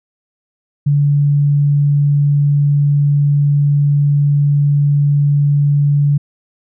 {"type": "tone", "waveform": "sine", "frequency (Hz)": 144.1, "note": "D3", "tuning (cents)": -33, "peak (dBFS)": -9, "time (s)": [0.86, 6.18], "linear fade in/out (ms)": 10, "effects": []}